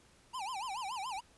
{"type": "tone with vibrato", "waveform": "square", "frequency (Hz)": 893, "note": "A5", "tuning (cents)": 25, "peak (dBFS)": -38, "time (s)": [0.33, 1.21], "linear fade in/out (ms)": 20, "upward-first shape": "sine", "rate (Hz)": 7, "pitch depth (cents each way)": 280, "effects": ["pink hiss -64 dBFS RMS until 1.37 s", "resampled to 24000 Hz"]}